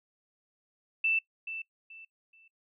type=tone with echo; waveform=sine; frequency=2658 Hz; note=E7; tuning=14 cents sharp; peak=-24 dBFS; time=1.04-1.19 s; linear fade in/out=5 ms; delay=430 ms; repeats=3; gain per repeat=-11 dB; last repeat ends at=2.48 s; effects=noise-tail reverb RT60 0.1 s tail -22 dB re dry